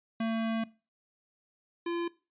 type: tone pair in turn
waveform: square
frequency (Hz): 225.2 / 342.1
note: A3 / F4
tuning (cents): +40 / -36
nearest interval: perfect fifth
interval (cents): 724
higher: second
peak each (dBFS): -29 / -31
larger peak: first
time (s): 0.2-0.64 / 1.86-2.08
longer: first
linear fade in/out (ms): 5
effects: noise-tail reverb RT60 0.3 s tail -20 dB re dry + resampled to 8000 Hz